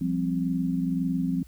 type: chord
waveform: sine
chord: F suspended second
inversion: none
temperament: just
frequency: 174.61 / 196.44 / 261.9 Hz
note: F3 / G3 / C4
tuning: 0 / +4 / +2 cents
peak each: -27 / -32 / -27 dBFS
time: 0.01-1.43 s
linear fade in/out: 5 ms
effects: added 60 Hz sine -47 dBFS peak until 1.47 s + white hiss -61 dBFS RMS until 1.47 s